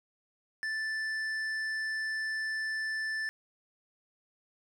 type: tone with hard clipping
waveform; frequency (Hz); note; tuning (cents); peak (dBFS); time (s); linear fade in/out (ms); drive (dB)
sine; 1760; A6; 0; -33; 0.63-3.29; 0; 7
effects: none